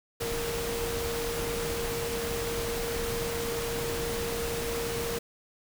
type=tone in noise; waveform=sine; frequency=466.2 Hz; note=A#4; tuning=in tune; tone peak=-32 dBFS; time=0.2-5.19 s; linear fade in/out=10 ms; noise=pink; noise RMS=-34 dBFS; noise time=0.2-5.19 s; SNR=-1 dB; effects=none